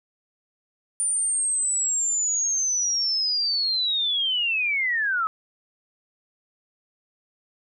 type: linear sweep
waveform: sine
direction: down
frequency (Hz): 9280 to 1261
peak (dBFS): -21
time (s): 1-5.27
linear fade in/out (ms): 0
effects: none